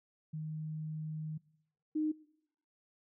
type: tone pair in turn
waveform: sine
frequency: 155.56 / 308.3 Hz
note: D#3 / D#4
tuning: 0 / -16 cents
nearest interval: octave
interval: 1184 cents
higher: second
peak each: -37 / -30 dBFS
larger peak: second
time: 0.33-1.38 / 1.95-2.12 s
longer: first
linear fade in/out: 10 ms
effects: noise-tail reverb RT60 0.8 s tail -22 dB re dry